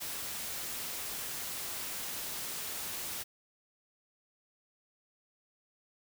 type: noise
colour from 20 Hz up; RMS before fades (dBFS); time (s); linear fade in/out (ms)
white; -39; 0-3.24; 20
effects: none